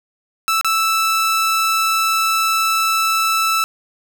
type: tone with dropouts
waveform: sawtooth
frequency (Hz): 1318.5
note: E6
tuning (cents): 0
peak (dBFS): -11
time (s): 0.48-3.64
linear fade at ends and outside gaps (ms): 0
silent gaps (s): 0.612-0.646
effects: none